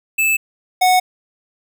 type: tone pair in turn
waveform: square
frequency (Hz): 2625 / 736.6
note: E7 / F#5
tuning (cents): -8 / -8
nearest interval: octave + minor seventh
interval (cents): 2200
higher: first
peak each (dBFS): -14 / -11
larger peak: second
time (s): 0.18-0.37 / 0.81-1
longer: neither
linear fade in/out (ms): 10
effects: none